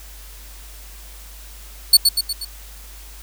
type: tone with echo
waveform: sawtooth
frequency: 4435 Hz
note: C#8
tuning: in tune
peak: -3 dBFS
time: 1.93-1.97 s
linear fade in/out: 5 ms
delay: 120 ms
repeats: 4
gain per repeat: -5 dB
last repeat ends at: 2.45 s
effects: added 50 Hz sine -38 dBFS peak until 3.22 s + white hiss -43 dBFS RMS until 3.22 s

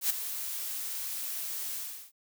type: noise with ADSR envelope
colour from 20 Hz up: blue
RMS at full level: -25 dBFS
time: 0.01-2.12 s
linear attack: 91 ms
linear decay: 8 ms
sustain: -11 dB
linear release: 370 ms
effects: none

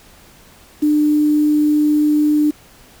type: tone with quantisation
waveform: sine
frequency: 299.4 Hz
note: D4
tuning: 33 cents sharp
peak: -11 dBFS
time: 0.82-2.51 s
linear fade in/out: 10 ms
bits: 6
effects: pink hiss -46 dBFS RMS until 3 s

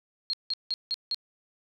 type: tone bursts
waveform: sine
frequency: 4242 Hz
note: C8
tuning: 23 cents sharp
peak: -26 dBFS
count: 5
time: 0.3-1.145 s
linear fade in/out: 0 ms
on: 33 ms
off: 170 ms
effects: none

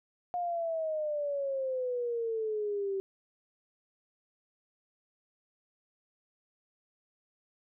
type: exponential sweep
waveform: sine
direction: down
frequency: 716 to 384.6 Hz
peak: -30 dBFS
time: 0.34-3 s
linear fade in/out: 0 ms
effects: none

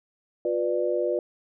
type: chord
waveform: sine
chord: B diminished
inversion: second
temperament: just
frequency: 355.6 / 493.9 / 592.7 Hz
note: F4 / B4 / D5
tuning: +31 / 0 / +16 cents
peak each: -27 dBFS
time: 0.45-1.19 s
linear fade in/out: 2 ms
effects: none

